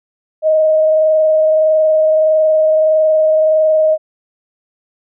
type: tone with frequency modulation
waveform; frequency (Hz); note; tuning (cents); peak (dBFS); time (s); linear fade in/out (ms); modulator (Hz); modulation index
sine; 626; D#5; +10; -8; 0.42-3.98; 50; 21.6; 0.28
effects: none